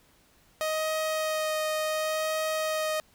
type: tone with vibrato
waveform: sawtooth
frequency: 625 Hz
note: D#5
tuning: 8 cents sharp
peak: -23 dBFS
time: 0.61-3 s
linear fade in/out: 0 ms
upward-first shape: sine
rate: 0.69 Hz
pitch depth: 11 cents each way
effects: pink hiss -62 dBFS RMS until 3.14 s